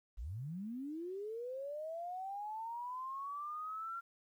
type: linear sweep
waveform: sine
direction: up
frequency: 43.3 to 1381 Hz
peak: -40 dBFS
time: 0.17-4.01 s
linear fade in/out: 20 ms
effects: 12-bit